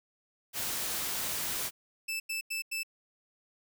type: noise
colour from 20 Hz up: white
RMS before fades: -34 dBFS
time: 0.53-1.71 s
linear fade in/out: 50 ms
type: tone bursts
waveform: sawtooth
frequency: 2637 Hz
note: E7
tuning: in tune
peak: -29 dBFS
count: 4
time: 2.08-2.833 s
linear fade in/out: 10 ms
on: 120 ms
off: 91 ms
effects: none